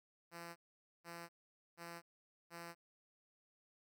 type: tone bursts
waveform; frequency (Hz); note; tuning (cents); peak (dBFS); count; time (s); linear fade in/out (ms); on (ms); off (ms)
5% pulse; 170; F3; -46; -37; 4; 0.31-2.75; 50; 250; 480
effects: none